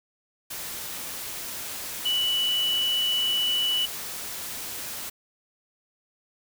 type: tone in noise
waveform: sine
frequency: 2960 Hz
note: F#7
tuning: in tune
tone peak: -22 dBFS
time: 2.05-3.86 s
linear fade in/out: 10 ms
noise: white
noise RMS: -35 dBFS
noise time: 0.5-5.1 s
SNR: +10 dB
effects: none